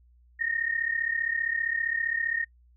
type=tone pair together; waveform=sine; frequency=1829.5 / 1864.7 Hz; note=A#6 / A#6; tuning=-33 / 0 cents; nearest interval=unison; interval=33 cents; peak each=-29 / -29 dBFS; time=0.39-2.45 s; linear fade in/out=20 ms; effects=noise-tail reverb RT60 0.1 s tail -22 dB re dry + added 60 Hz sine -56 dBFS peak until 2.76 s